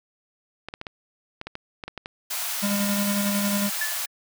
clicks, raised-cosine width 0.3 ms, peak -18 dBFS, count 11, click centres 0.686 / 0.739 / 0.814 / 0.868 / 1.414 / 1.47 / 1.554 / 1.838 / 1.88 / 1.977 / 2.059 s
white high-pass noise, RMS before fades -29 dBFS, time 2.3-4.06 s, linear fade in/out 10 ms, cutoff 610 Hz, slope 96 dB/octave
square tone with tremolo, 202.3 Hz, G#3, 45 cents flat, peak -23 dBFS, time 2.62-3.7 s, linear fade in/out 20 ms, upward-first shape square, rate 11 Hz, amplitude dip 25%
sine tone with exponential decay, 1736 Hz, A6, 24 cents flat, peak -22 dBFS, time 3.81-4.07 s, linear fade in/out 5 ms, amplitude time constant 55 ms
effects none

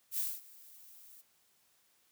violet noise with ADSR envelope, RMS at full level -33 dBFS, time 0.11-1.22 s, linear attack 74 ms, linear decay 220 ms, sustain -23 dB, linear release 16 ms, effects white hiss -71 dBFS RMS until 2.11 s + high-pass 60 Hz 12 dB/octave

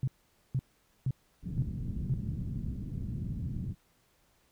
sine tone bursts, 130.81 Hz, C3, in tune, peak -26 dBFS, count 5, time 0.03-2.14 s, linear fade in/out 2 ms, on 46 ms, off 470 ms
white low-pass noise, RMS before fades -36 dBFS, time 1.42-3.75 s, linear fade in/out 50 ms, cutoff 190 Hz, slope 24 dB/octave
effects pink hiss -69 dBFS RMS until 4.51 s

